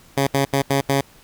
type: tone bursts at uneven times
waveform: 10% pulse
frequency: 138.2 Hz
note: C#3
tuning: 5 cents flat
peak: -8 dBFS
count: 5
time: 0.17-0.27 / 0.34-0.45 / 0.53-0.62 / 0.7-0.81 / 0.89-1.01 s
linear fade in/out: 5 ms
effects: pink hiss -50 dBFS RMS until 1.23 s